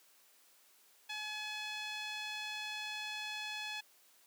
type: tone with band-pass filter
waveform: sawtooth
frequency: 850 Hz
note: G#5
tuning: 40 cents sharp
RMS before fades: -42 dBFS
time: 1.09-3.81 s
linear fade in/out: 10 ms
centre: 3100 Hz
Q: 1.7
effects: white hiss -66 dBFS RMS until 4.26 s + high-pass 300 Hz 12 dB/octave